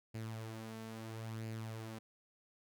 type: tone with flanger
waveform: sawtooth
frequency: 111.6 Hz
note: A2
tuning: 25 cents sharp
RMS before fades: -45 dBFS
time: 0.14-1.99 s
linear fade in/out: 10 ms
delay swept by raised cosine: 0.42 to 4.52 ms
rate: 0.75 Hz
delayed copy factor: +0.5
effects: none